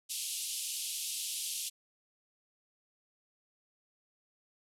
white band-pass noise, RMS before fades -38 dBFS, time 0.09-1.7 s, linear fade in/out 20 ms, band 2700 to 12000 Hz, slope 48 dB/octave, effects none

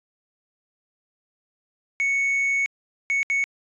triangle tone bursts at uneven times, 2217 Hz, C#7, in tune, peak -18 dBFS, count 3, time 2-2.66 / 3.1-3.23 / 3.3-3.44 s, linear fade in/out 0 ms, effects resampled to 16000 Hz

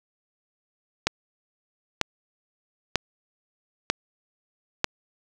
click train, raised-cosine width 0.2 ms, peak -3 dBFS, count 5, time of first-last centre 1.07-4.844 s, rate 1.06 Hz, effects none

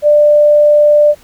sine tone, 593 Hz, D5, 17 cents sharp, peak -4 dBFS, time 0.02-1.15 s, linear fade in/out 50 ms, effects pink hiss -44 dBFS RMS until 1.23 s

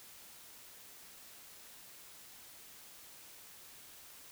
silence, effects white hiss -55 dBFS RMS until 4.31 s

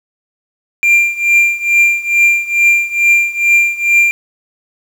triangle tone with tremolo, 2382 Hz, D7, 24 cents sharp, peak -3 dBFS, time 0.83-4.11 s, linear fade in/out 0 ms, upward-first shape triangle, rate 2.3 Hz, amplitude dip 90%, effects 7-bit

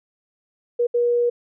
sine tone bursts at uneven times, 479.7 Hz, A#4, 50 cents sharp, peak -16 dBFS, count 2, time 0.79-0.87 / 0.94-1.3 s, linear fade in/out 10 ms, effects none

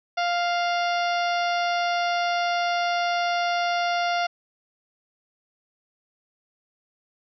harmonic tone with a mistuned harmonic, 698.5 Hz, F5, in tune, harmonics 1 / 2 / 3 / 4 / 5 / 6 / 7 / 8, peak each -23 / -29 / -33 / -35 / -37 / -39 / -40 / -41 dBFS, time 0.17-4.27 s, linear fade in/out 10 ms, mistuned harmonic 6, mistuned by +67 cents, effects none

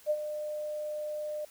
sine tone with ADSR envelope, 603 Hz, D5, 46 cents sharp, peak -23 dBFS, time 0.06-1.45 s, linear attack 43 ms, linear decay 55 ms, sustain -10 dB, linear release 4 ms, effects white hiss -57 dBFS RMS until 1.5 s

